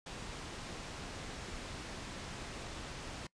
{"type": "low-pass noise", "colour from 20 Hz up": "pink", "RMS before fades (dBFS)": -45, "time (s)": [0.06, 3.27], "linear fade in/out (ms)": 5, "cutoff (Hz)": 7000, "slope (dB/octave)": 12, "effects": ["noise-tail reverb RT60 0.1 s tail -23 dB re dry", "resampled to 22050 Hz"]}